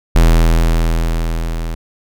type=tone with level ramp; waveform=square; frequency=41.2 Hz; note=E1; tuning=in tune; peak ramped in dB=-6 to -20 dBFS; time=0.15-1.75 s; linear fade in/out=10 ms; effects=none